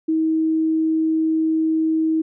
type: tone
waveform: sine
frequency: 318.8 Hz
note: D#4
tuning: 42 cents sharp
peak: -16 dBFS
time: 0.08-2.22 s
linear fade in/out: 10 ms
effects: none